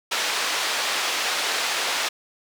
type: band-pass noise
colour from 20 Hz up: white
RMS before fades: -25 dBFS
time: 0.11-2.09 s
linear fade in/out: 10 ms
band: 510 to 4400 Hz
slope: 12 dB/octave
effects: none